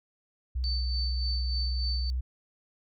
sine tone, 63 Hz, B1, 35 cents sharp, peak -27 dBFS, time 0.55-2.21 s, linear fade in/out 10 ms
sine tone with tremolo, 4541 Hz, C#8, 41 cents sharp, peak -31 dBFS, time 0.64-2.1 s, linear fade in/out 0 ms, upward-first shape sine, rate 3.4 Hz, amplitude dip 50%
effects none

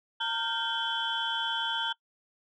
sine tone cluster, 916 / 1405 / 1562 / 3088 / 3371 Hz, A#5 / F6 / G6 / G7 / G#7, -31 / +10 / -7 / -27 / +25 cents, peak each -33 / -37 / -36 / -32 / -34 dBFS, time 0.2-1.93 s, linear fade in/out 10 ms, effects noise-tail reverb RT60 0.1 s tail -24 dB re dry + tanh soft clip ceiling -19 dBFS

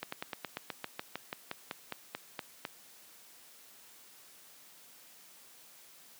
slowing click train, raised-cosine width 0.3 ms, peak -20 dBFS, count 17, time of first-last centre 0.03-2.651 s, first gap 94 ms, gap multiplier 1.07, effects white hiss -57 dBFS RMS until 6.19 s + high-pass 150 Hz 12 dB/octave

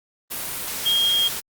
sine tone in noise, 3243 Hz, G#7, 42 cents flat, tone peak -17 dBFS, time 0.85-1.29 s, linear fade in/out 20 ms, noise white, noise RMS -29 dBFS, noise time 0.3-1.41 s, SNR +9 dB, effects Opus 32 kbps

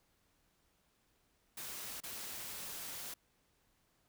white noise with dropouts, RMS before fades -45 dBFS, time 1.57-3.14 s, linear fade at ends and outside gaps 5 ms, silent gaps 2.004-2.035 s, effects pink hiss -75 dBFS RMS until 4.08 s

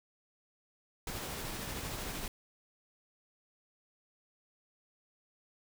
pink noise with tremolo, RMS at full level -39 dBFS, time 1.07-2.28 s, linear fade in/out 2 ms, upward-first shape triangle, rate 13 Hz, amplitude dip 25%, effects none

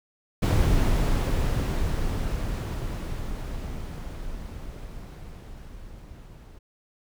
brown noise with level ramp, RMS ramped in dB -19 to -46 dBFS, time 0.42-6.59 s, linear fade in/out 10 ms, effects none

